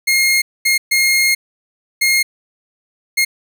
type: tone bursts at uneven times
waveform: sawtooth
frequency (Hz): 2141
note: C7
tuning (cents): +39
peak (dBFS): -8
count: 5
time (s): 0.07-0.42 / 0.65-0.78 / 0.91-1.35 / 2.01-2.23 / 3.17-3.25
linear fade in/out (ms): 10
effects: none